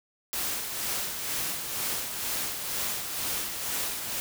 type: noise with tremolo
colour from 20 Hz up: white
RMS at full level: -30 dBFS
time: 0.33-4.2 s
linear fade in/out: 0 ms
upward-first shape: sine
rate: 2.1 Hz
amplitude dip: 45%
effects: none